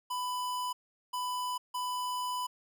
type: tone bursts at uneven times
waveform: square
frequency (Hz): 996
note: B5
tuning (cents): +14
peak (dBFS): -33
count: 3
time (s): 0.1-0.73 / 1.13-1.58 / 1.74-2.47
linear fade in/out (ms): 10
effects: none